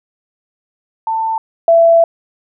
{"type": "tone pair in turn", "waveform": "sine", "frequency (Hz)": [892, 668.2], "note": ["A5", "E5"], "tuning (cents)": [23, 23], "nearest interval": "perfect fourth", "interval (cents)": 500, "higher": "first", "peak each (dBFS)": [-14, -5], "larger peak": "second", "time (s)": [[1.07, 1.38], [1.68, 2.04]], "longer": "second", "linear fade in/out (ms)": 2, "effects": []}